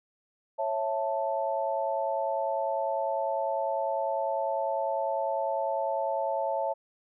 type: chord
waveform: sine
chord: A major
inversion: first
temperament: just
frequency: 550 / 660 / 880 Hz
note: C#5 / E5 / A5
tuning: -14 / +2 / 0 cents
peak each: -31 dBFS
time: 0.58-6.74 s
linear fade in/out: 20 ms
effects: none